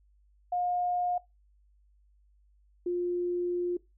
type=tone pair in turn; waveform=sine; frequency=714 / 353.1 Hz; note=F5 / F4; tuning=+38 / +19 cents; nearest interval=octave; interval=1219 cents; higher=first; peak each=-27 / -27 dBFS; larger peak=neither; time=0.52-1.18 / 2.86-3.77 s; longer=second; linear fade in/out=5 ms; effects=noise-tail reverb RT60 0.2 s tail -20 dB re dry + added 50 Hz sine -61 dBFS peak until 3.97 s